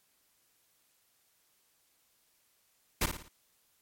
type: noise with echo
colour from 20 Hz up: pink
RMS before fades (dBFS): -28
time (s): 3.01-3.06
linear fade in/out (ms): 5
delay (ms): 56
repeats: 4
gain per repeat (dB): -7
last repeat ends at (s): 3.284
effects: white hiss -71 dBFS RMS until 3.81 s + MP3 64 kbps